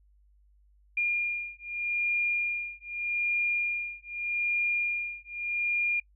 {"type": "beating tone pair", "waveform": "sine", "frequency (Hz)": [2412, 2412.82], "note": ["D7", "D7"], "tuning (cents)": [46, 46], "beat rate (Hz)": 0.82, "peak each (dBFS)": -30, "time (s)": [0.97, 6], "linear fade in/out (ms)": 5, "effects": ["noise-tail reverb RT60 0.1 s tail -25 dB re dry", "added 50 Hz sine -59 dBFS peak until 6.15 s"]}